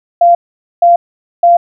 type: tone bursts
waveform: sine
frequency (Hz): 691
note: F5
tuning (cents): -19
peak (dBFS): -3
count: 3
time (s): 0.21-1.57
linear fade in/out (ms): 5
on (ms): 140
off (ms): 470
effects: none